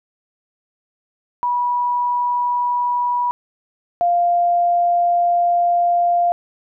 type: tone pair in turn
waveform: sine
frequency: 974 / 697.4 Hz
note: B5 / F5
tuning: -24 / -3 cents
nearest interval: tritone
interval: 579 cents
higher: first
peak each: -16 / -13 dBFS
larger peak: second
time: 1.43-3.31 / 4.01-6.32 s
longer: second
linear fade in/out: 0 ms
effects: none